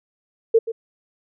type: tone with echo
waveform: sine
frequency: 453 Hz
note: A#4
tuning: 50 cents flat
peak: -10 dBFS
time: 0.54-0.59 s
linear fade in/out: 10 ms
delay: 130 ms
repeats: 1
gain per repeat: -13 dB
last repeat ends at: 0.72 s
effects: none